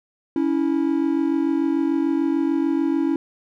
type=tone pair together; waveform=triangle; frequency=280 / 326.8 Hz; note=C#4 / E4; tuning=+18 / -15 cents; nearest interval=minor third; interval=267 cents; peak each=-19 dBFS; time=0.36-3.16 s; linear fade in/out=2 ms; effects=none

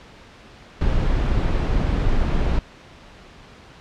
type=noise; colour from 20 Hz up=brown; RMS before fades=-19 dBFS; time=0.81-2.59 s; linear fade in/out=2 ms; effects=pink hiss -45 dBFS RMS until 3.8 s + low-pass 4000 Hz 12 dB/octave

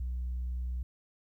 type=tone; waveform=sine; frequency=61.9 Hz; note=B1; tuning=5 cents sharp; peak=-30 dBFS; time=0-0.83 s; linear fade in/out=5 ms; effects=tanh soft clip ceiling -30 dBFS + 12-bit

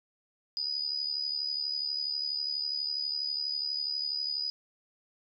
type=tone with amplitude modulation; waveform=sine; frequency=4952 Hz; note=D#8; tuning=9 cents flat; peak=-27 dBFS; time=0.57-4.5 s; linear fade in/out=0 ms; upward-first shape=sine; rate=72.2 Hz; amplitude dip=70%; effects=none

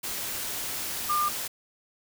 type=tone in noise; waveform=sine; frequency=1200 Hz; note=D6; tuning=37 cents sharp; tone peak=-23 dBFS; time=1.09-1.29 s; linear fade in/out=10 ms; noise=white; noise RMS=-33 dBFS; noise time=0.03-1.48 s; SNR=+7 dB; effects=none

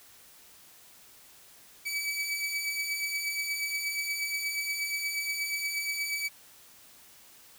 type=beating tone pair; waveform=sawtooth; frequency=2284 / 2292.4 Hz; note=D7 / D7; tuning=-49 / -42 cents; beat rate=8.4 Hz; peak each=-34 / -28 dBFS; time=1.85-6.29 s; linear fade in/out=20 ms; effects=white hiss -55 dBFS RMS until 7.58 s

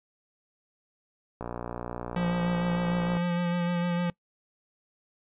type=click train; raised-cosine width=1 ms; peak=-20 dBFS; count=106; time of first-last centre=1.41-3.169 s; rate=59.7 Hz
type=tone with vibrato; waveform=square; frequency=174.61 Hz; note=F3; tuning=in tune; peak=-26 dBFS; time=2.16-4.1 s; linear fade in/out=2 ms; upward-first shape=sine; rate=6.6 Hz; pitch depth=21 cents each way
effects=noise-tail reverb RT60 0.1 s tail -22 dB re dry + resampled to 8000 Hz

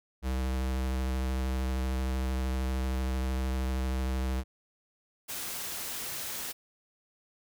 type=tone with vibrato; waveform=square; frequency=64.8 Hz; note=C2; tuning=16 cents flat; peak=-29 dBFS; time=0.22-4.44 s; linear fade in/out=50 ms; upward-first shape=sine; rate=13 Hz; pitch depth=19 cents each way
type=noise; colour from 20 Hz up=white; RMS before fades=-37 dBFS; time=5.28-6.53 s; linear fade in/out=20 ms
effects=none

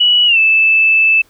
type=tone with pitch glide; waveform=sine; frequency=2936 to 2631 Hz; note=F#7 to E7; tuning=-14 to -4 cents; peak=-7 dBFS; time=0-1.22 s; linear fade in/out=10 ms; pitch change=-190 cents; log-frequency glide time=0.26-0.38 s; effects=pink hiss -52 dBFS RMS until 1.29 s

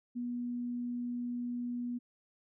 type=tone; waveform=sine; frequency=242.7 Hz; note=B3; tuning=30 cents flat; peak=-34 dBFS; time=0.15-1.99 s; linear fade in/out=20 ms; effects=none

